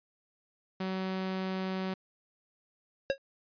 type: tone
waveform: sawtooth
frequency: 188.5 Hz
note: F#3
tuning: 32 cents sharp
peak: -28 dBFS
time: 0.8-1.94 s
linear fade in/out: 5 ms
type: tone with exponential decay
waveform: square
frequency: 546 Hz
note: C#5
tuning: 26 cents flat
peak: -22 dBFS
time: 3.1-3.18 s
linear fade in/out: 0 ms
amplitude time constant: 17 ms
effects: resampled to 11025 Hz